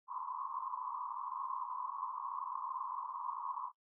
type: band-pass noise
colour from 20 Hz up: pink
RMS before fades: -42 dBFS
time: 0.07-3.72 s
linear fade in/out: 50 ms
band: 970 to 1100 Hz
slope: 96 dB/octave
effects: noise-tail reverb RT60 0.1 s tail -21 dB re dry